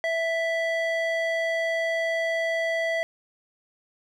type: tone with band-pass filter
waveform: square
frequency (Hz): 659.3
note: E5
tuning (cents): 0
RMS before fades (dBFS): -26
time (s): 0.04-3.03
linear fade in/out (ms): 0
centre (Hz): 1400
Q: 4.4
effects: none